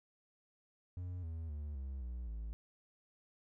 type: tone with pitch steps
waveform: triangle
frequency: 89.9 / 81.49 / 73.87 / 66.96 / 60.7 / 55.02 Hz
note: F#2 / E2 / D2 / C2 / B1 / A1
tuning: -49 / -19 / +11 / +41 / -29 / +1 cents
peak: -38 dBFS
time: 0.97-2.53 s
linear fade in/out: 0 ms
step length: 260 ms
effects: none